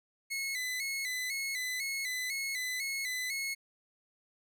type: tone with vibrato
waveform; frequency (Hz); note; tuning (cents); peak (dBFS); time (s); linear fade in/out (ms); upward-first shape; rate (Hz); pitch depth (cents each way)
sawtooth; 2093; C7; 0; -30; 0.3-3.55; 20; square; 2; 71
effects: none

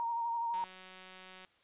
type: tone with vibrato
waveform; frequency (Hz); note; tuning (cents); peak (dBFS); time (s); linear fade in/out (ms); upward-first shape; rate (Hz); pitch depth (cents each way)
sine; 932.3; A#5; 0; -32; 0-0.64; 0; sine; 12; 25
type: click train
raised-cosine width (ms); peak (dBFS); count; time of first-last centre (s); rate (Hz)
0.2; -34; 170; 0.54-1.449; 186
effects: white hiss -68 dBFS RMS until 1.63 s + resampled to 8000 Hz

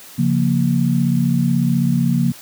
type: chord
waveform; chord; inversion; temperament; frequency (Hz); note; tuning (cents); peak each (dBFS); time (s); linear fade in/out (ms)
sine; Bb minor; first; equal; 138.59 / 174.61 / 233.1; Db3 / F3 / Bb3; 0 / 0 / 0; -18; 0.18-2.32; 10
effects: white hiss -40 dBFS RMS until 2.41 s + high-pass 60 Hz 12 dB/octave

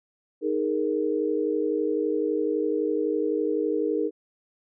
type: chord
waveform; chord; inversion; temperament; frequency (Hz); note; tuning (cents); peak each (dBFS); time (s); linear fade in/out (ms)
sine; D# suspended fourth; none; just; 311.1 / 414.8 / 466.7; D#4 / G#4 / A#4; 0 / -2 / +2; -27; 0.41-4.11; 50
effects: none

